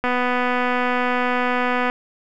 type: click train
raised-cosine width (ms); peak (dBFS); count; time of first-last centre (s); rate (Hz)
0.5; -7; 462; 0.04-1.899; 248
effects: none